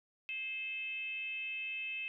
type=tone with frequency modulation; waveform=sine; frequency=2602 Hz; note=E7; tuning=23 cents flat; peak=-37 dBFS; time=0.29-2.08 s; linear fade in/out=0 ms; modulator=497 Hz; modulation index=0.53; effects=none